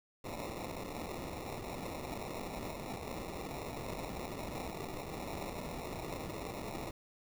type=noise with sample-and-hold; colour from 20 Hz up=blue; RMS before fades=-42 dBFS; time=0.24-6.91 s; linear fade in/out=5 ms; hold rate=1575 Hz; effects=none